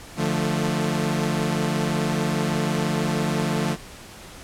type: chord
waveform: sawtooth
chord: D minor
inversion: none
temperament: equal with one note detuned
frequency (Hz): 148.37 / 174.61 / 220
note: D3 / F3 / A3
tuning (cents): +18 / 0 / 0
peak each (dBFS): -22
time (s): 0.16-3.77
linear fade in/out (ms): 50
effects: pink hiss -42 dBFS RMS until 4.43 s + low-pass 11000 Hz 12 dB/octave